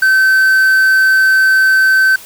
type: tone with quantisation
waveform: triangle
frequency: 1539 Hz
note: G6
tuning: 32 cents flat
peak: -5 dBFS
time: 0.02-2.16 s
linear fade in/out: 5 ms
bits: 5
effects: white hiss -35 dBFS RMS until 2.25 s